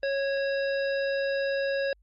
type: harmonic tone with a mistuned harmonic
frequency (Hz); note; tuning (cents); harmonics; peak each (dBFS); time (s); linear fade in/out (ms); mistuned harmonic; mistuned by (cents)
551; C#5; -11; 1 / 3 / 5 / 7 / 9; -26 / -33 / -41 / -44 / -44; 0.03-1.93; 2; 5; -26
effects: added 50 Hz sine -59 dBFS peak until 2.02 s + Opus 32 kbps